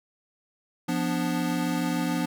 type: chord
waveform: square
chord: B diminished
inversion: second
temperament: equal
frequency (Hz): 174.61 / 246.9 / 293.7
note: F3 / B3 / D4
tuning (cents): 0 / 0 / 0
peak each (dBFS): -30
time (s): 0.88-2.26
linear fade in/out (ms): 10
effects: none